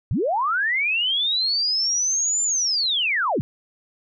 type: linear two-way sweep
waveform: sine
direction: up then down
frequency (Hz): 75.9 to 7230 to 75.9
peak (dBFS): -19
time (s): 0.11-3.41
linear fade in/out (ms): 0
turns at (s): 2.43
effects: none